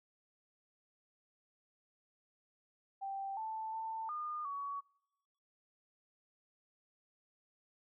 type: tone with pitch steps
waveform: sine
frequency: 783 / 881 / 891 / 1216 / 1126 Hz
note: G5 / A5 / A5 / D#6 / C#6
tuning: -2 / +2 / +22 / -40 / +27 cents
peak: -38 dBFS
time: 3.01-4.81 s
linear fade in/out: 20 ms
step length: 360 ms
effects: noise-tail reverb RT60 0.9 s tail -23 dB re dry